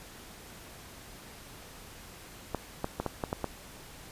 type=clicks; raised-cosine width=1 ms; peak=-16 dBFS; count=7; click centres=2.547 / 2.844 / 3 / 3.063 / 3.238 / 3.329 / 3.443 s; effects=pink hiss -49 dBFS RMS until 4.11 s + resampled to 32000 Hz